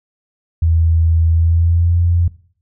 sine tone with pitch glide, 82 to 86.18 Hz, E2 to F2, -9 to -22 cents, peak -10 dBFS, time 0.62-2.28 s, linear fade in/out 5 ms, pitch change +87 cents, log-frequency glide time 1.3-1.97 s, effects noise-tail reverb RT60 0.5 s tail -19 dB re dry

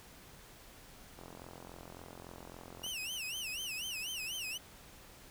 click train, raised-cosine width 1 ms, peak -35 dBFS, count 74, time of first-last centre 1.19-2.864 s, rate 43.6 Hz
sawtooth tone with vibrato, 2794 Hz, F7, in tune, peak -35 dBFS, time 2.83-4.58 s, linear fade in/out 10 ms, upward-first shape sine, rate 4.1 Hz, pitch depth 190 cents each way
effects pink hiss -56 dBFS RMS until 5.3 s

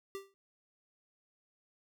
square tone with exponential decay, 392 Hz, G4, in tune, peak -37 dBFS, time 0.15-0.34 s, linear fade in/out 0 ms, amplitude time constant 41 ms, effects none

